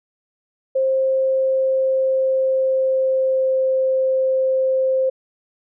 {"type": "tone with pitch glide", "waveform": "sine", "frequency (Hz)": [529, 525], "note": ["C5", "C5"], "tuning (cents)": [19, 6], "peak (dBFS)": -15, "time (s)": [0.75, 5.1], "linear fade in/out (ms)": 10, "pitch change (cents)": -13, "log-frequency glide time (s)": [1.01, 3.55], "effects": []}